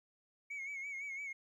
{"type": "tone with vibrato", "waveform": "sine", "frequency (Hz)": 2217, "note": "C#7", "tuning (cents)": 0, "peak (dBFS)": -38, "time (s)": [0.5, 1.33], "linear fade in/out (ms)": 10, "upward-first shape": "sine", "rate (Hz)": 5.9, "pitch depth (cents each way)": 64, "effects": ["tanh soft clip ceiling -39 dBFS", "13-bit"]}